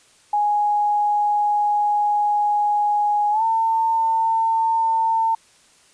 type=tone with pitch glide; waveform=sine; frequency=830.6 to 900.6 Hz; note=G#5 to A5; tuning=0 to +40 cents; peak=-16 dBFS; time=0.33-5.35 s; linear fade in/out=5 ms; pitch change=+140 cents; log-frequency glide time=3.31-3.43 s; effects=white hiss -54 dBFS RMS until 5.93 s + resampled to 22050 Hz